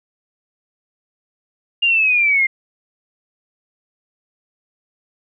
sine linear sweep, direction down, 2825 to 2093 Hz, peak -12 dBFS, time 1.82-2.47 s, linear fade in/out 10 ms, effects none

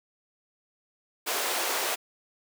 pink high-pass noise, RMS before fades -29 dBFS, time 1.26-1.96 s, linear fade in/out 20 ms, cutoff 410 Hz, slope 24 dB/octave, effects none

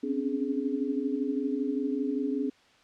sine tone cluster, 260.6 / 273.3 / 285.8 / 419 Hz, C4 / C#4 / D4 / G#4, -7 / -24 / -47 / +15 cents, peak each -31 / -36 / -31 / -34 dBFS, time 0.03-2.5 s, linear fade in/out 10 ms, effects white hiss -60 dBFS RMS until 2.83 s + low-pass 4000 Hz 12 dB/octave

